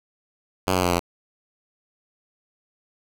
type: tone with pitch steps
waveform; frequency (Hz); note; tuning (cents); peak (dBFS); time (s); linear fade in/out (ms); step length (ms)
5% pulse; 93.5 / 91.21 / 88.97 / 86.79; F#2 / F#2 / F2 / F2; +19 / -24 / +33 / -10; -8; 0.67-0.994; 5; 81
effects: none